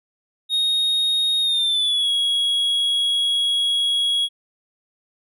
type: tone with pitch glide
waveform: triangle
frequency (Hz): 3730 to 3323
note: A#7 to G#7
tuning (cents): 0 to 0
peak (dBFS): -16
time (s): 0.49-4.29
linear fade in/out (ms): 50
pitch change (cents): -200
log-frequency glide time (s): 1.41-2.1
effects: none